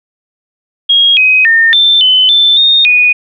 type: tone with pitch steps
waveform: sine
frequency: 3274 / 2522 / 1820 / 3555 / 3032 / 3537 / 3681 / 2471 Hz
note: G#7 / D#7 / A#6 / A7 / F#7 / A7 / A#7 / D#7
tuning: -25 / +23 / -42 / +17 / +42 / +8 / -23 / -13 cents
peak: -4 dBFS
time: 0.89-3.13 s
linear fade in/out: 10 ms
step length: 280 ms
effects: none